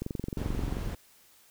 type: click train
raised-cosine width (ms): 3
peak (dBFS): -20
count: 18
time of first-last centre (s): 0.02-0.769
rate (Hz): 22.7
type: noise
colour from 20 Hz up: brown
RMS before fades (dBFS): -34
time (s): 0.37-0.95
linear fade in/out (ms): 5
effects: white hiss -60 dBFS RMS until 1.5 s